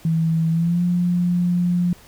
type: tone with pitch glide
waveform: sine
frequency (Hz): 162.7 to 176.4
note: E3 to F3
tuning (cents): -22 to +18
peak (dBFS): -16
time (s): 0.05-1.93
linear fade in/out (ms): 2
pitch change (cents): +140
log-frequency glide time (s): 0.5-0.83
effects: pink hiss -48 dBFS RMS until 2.07 s